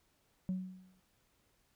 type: tone with exponential decay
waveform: sine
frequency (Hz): 185.6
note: F#3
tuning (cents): +6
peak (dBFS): -29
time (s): 0.49-1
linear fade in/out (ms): 0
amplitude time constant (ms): 110
effects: tanh soft clip ceiling -30 dBFS + pink hiss -74 dBFS RMS until 1.75 s